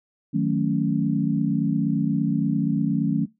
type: chord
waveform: sine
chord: D# half-diminished seventh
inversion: none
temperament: equal with one note detuned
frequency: 156.37 / 185 / 220 / 277.2 Hz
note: D#3 / F#3 / A3 / C#4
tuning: +9 / 0 / 0 / 0 cents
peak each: -25 dBFS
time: 0.33-3.26 s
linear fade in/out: 20 ms
effects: noise-tail reverb RT60 0.2 s tail -20 dB re dry